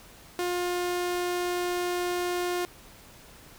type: tone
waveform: sawtooth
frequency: 355.2 Hz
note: F4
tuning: 29 cents sharp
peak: -23 dBFS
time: 0.39-2.65 s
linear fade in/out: 0 ms
effects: pink hiss -51 dBFS RMS until 3.58 s